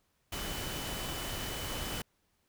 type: tone in noise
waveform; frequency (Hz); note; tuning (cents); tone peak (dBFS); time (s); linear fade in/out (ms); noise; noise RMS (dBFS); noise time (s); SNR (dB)
sine; 3000; F#7; +23; -45; 0.32-2.02; 5; pink; -38; 0.32-2.02; -10
effects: pink hiss -75 dBFS RMS until 2.48 s